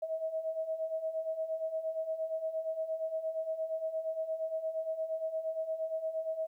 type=beating tone pair; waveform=sine; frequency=635 / 643.6 Hz; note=D#5 / E5; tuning=+35 / -42 cents; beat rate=8.6 Hz; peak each=-39 / -34 dBFS; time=0.02-6.47 s; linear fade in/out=10 ms; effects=12-bit